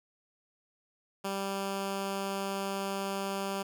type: tone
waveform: 10% pulse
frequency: 196 Hz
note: G3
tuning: in tune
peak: -24 dBFS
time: 1.24-3.63 s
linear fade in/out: 10 ms
effects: none